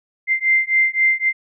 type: beating tone pair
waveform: sine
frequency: 2086 / 2089.8 Hz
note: C7 / C7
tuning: -6 / -3 cents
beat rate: 3.8 Hz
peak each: -17 dBFS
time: 0.27-1.33 s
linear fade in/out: 50 ms
effects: none